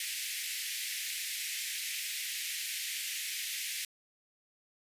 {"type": "high-pass noise", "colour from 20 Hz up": "pink", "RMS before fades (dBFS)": -37, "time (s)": [0, 3.85], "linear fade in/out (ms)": 2, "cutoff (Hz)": 1900, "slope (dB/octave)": 48, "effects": ["resampled to 32000 Hz"]}